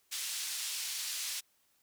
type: band-pass noise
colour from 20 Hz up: pink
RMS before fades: -38 dBFS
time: 0.11-1.41 s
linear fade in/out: 20 ms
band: 3600 to 11000 Hz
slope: 12 dB/octave
effects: white hiss -72 dBFS RMS until 1.82 s